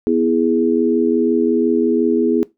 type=chord; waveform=sine; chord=E major; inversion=second; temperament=equal; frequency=246.9 / 329.6 / 415.3 Hz; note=B3 / E4 / G#4; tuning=0 / 0 / 0 cents; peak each=-17 dBFS; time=0.07-2.43 s; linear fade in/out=0 ms; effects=noise-tail reverb RT60 0.2 s tail -20 dB re dry